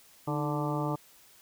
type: harmonic tone with a mistuned harmonic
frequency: 146.83 Hz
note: D3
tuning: in tune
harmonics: 1 / 2 / 3 / 4 / 5 / 6 / 7 / 8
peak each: -32 / -34 / -39 / -38 / -41 / -37 / -43 / -39 dBFS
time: 0.27-0.96 s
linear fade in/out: 10 ms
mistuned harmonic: 2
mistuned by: +70 cents
effects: white hiss -58 dBFS RMS until 1.41 s